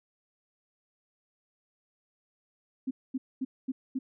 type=tone bursts; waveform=sine; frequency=261.6 Hz; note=C4; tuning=in tune; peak=-28 dBFS; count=5; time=2.87-3.99 s; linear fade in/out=10 ms; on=40 ms; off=230 ms; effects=none